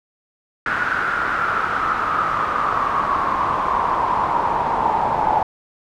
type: noise with band-pass filter sweep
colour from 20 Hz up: brown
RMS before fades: -20 dBFS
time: 0.66-5.43 s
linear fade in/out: 2 ms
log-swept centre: 1500 to 860 Hz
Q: 7.3
effects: none